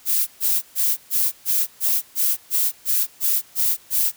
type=noise bursts; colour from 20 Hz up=violet; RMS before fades=-19 dBFS; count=12; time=0.05-4.12 s; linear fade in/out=50 ms; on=220 ms; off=130 ms; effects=white hiss -50 dBFS RMS until 4.16 s